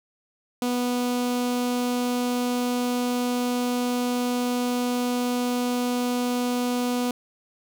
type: tone with notch filter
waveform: sawtooth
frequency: 245.8 Hz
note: B3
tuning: 8 cents flat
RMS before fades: -25 dBFS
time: 0.62-7.11 s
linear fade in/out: 2 ms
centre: 1800 Hz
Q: 1.8
effects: none